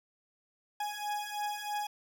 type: beating tone pair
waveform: 40% pulse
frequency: 830.6 / 833.7 Hz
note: G#5 / G#5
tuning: 0 / +6 cents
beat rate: 3.1 Hz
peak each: -37 / -36 dBFS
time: 0.8-1.87 s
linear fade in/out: 5 ms
effects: none